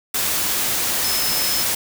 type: tone in noise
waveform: sine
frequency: 5180 Hz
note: E8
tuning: 31 cents flat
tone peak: -24 dBFS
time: 1.04-1.63 s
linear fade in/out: 5 ms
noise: white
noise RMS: -21 dBFS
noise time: 0.14-1.75 s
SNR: -6 dB
effects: none